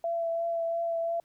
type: tone with vibrato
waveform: sine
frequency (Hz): 671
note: E5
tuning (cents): +31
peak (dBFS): -27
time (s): 0.04-1.2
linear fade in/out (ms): 2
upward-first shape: triangle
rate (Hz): 2.9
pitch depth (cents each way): 18
effects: pink hiss -71 dBFS RMS until 1.24 s

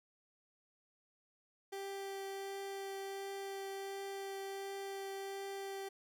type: tone with vibrato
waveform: 30% pulse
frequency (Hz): 392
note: G4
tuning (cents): 0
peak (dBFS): -39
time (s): 1.72-5.89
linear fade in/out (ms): 10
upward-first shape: triangle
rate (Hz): 1.4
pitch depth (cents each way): 9
effects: none

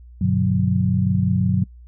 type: chord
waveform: sine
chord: G major seventh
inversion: none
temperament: equal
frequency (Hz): 98 / 123.47 / 146.83 / 185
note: G2 / B2 / D3 / F#3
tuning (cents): 0 / 0 / 0 / 0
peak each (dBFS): -21 / -23 / -25 / -19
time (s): 0.21-1.64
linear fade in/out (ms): 5
effects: noise-tail reverb RT60 0.1 s tail -25 dB re dry + added 60 Hz sine -40 dBFS peak until 1.87 s

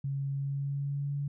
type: tone with pitch glide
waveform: sine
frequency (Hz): 138.3 to 142.27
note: C#3 to C#3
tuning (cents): -4 to +45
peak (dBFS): -30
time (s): 0.04-1.28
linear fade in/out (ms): 5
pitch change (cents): +49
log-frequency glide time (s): 0.3-1.15
effects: none

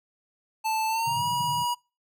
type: tone with pitch glide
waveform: square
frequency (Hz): 880 to 965.2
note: A5 to B5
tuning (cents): 0 to -40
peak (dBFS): -25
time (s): 0.64-1.75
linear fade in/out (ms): 20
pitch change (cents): +160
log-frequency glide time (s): 0.88-1.24
type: band-pass noise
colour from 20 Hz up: white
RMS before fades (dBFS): -38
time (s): 1.06-1.65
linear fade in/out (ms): 10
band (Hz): 110 to 160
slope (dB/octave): 48
effects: noise-tail reverb RT60 0.3 s tail -25 dB re dry

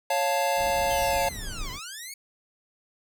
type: chord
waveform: square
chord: Db augmented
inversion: none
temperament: equal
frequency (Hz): 554.4 / 698.5 / 880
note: Db5 / F5 / A5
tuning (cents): 0 / 0 / 0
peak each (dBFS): -28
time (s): 0.1-1.29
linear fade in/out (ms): 5
type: noise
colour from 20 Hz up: brown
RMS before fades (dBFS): -37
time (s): 0.56-1.8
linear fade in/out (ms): 50
type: linear two-way sweep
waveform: 10% pulse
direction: down then up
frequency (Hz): 3171 to 979 to 2257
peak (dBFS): -28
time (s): 0.9-2.14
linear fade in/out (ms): 5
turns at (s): 1.71
effects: none

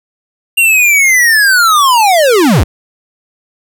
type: linear sweep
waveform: square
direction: down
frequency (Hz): 2794 to 46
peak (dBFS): -6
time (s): 0.57-2.64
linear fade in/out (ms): 10
effects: none

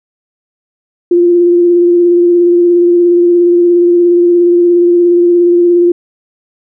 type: tone with vibrato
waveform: sine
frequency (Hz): 348.7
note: F4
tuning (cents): -3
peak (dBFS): -4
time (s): 1.11-5.92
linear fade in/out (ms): 5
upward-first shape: sine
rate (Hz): 17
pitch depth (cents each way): 20
effects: none

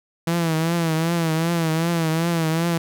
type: tone with vibrato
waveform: sawtooth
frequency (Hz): 164.81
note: E3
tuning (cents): 0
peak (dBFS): -15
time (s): 0.27-2.78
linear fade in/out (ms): 5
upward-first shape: triangle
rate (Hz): 2.6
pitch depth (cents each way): 82
effects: none

